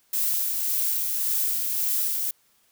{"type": "noise with tremolo", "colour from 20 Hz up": "violet", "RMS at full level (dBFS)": -24, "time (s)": [0.13, 2.31], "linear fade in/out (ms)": 5, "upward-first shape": "sine", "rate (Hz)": 1.8, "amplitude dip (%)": 30, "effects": ["white hiss -64 dBFS RMS until 2.71 s"]}